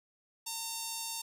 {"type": "tone with notch filter", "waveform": "5% pulse", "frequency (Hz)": 911, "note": "A#5", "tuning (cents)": -40, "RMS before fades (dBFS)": -39, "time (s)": [0.46, 1.22], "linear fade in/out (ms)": 10, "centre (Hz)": 1900, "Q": 0.88, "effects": []}